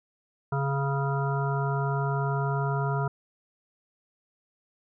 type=harmonic tone; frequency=138.59 Hz; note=C#3; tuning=in tune; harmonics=1 / 3 / 5 / 7 / 9 / 10; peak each=-26 / -34 / -35 / -34 / -38 / -37 dBFS; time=0.52-3.08 s; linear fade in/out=5 ms; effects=none